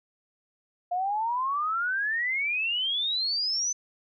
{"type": "exponential sweep", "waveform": "sine", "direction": "up", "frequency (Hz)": [698.5, 6160], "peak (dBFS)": -25, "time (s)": [0.91, 3.73], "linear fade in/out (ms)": 10, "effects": []}